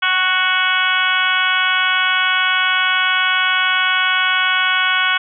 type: harmonic tone with a mistuned harmonic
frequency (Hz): 370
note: F#4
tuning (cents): 0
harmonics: 2 / 3 / 4 / 5 / 6 / 7 / 8 / 9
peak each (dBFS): -29 / -21 / -17 / -27 / -21 / -25 / -23 / -23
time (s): 0.02-5.18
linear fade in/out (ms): 10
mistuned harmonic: 2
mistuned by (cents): +26
effects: none